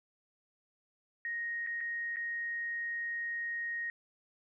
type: tone with dropouts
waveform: sine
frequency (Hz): 1870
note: A#6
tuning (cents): +5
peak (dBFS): -34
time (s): 1.25-3.9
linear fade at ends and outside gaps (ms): 1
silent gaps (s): 1.665-1.671 / 1.806-1.81 / 2.16-2.168
effects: none